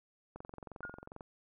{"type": "click train", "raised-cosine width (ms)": 1, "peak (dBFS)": -32, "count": 20, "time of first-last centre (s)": [0.36, 1.208], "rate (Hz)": 22.4}
{"type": "tone with exponential decay", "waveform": "sine", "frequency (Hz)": 1427, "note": "F6", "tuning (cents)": 37, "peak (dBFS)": -37, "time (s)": [0.83, 1.06], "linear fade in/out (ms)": 1, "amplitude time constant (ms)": 50}
{"effects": []}